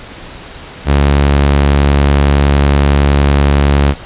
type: tone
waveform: sawtooth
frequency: 70.8 Hz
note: C#2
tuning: 37 cents sharp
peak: -3 dBFS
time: 0.85-3.95 s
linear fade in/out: 50 ms
effects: pink hiss -31 dBFS RMS until 4.05 s + resampled to 8000 Hz